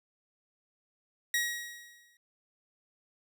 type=tone with exponential decay; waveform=sawtooth; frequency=1900 Hz; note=A#6; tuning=33 cents sharp; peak=-22 dBFS; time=1.34-2.17 s; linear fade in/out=2 ms; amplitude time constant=180 ms; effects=none